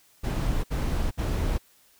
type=noise bursts; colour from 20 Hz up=brown; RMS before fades=-26 dBFS; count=3; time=0.23-1.584 s; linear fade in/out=20 ms; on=410 ms; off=62 ms; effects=white hiss -60 dBFS RMS until 1.99 s